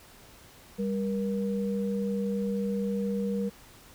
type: tone pair together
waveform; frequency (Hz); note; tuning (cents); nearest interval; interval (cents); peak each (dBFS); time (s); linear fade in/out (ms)
sine; 198.69 / 474.9; G3 / A#4; +24 / +32; octave + minor third; 1508; -28 / -32; 0.78-3.5; 20
effects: pink hiss -53 dBFS RMS until 3.94 s